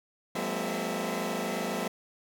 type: tone cluster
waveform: 15% pulse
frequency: 177.5 / 204.5 / 227.5 / 255.3 / 658 Hz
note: F3 / G#3 / A#3 / C4 / E5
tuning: +28 / -26 / -42 / -42 / -3 cents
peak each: -30 / -29 / -30 / -31 / -33 dBFS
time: 0.35-1.88 s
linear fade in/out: 5 ms
effects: none